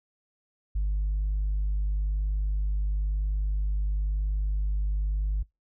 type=tone; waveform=sine; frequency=50.5 Hz; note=G#1; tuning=48 cents flat; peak=-22 dBFS; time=0.75-5.43 s; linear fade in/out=10 ms; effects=noise-tail reverb RT60 0.2 s tail -26 dB re dry + tanh soft clip ceiling -22 dBFS